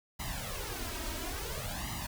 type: noise with flanger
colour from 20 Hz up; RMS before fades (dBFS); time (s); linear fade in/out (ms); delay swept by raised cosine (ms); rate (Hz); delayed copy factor
pink; -38; 0.19-2.07; 10; 1 to 3.2; 0.58; +0.9
effects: none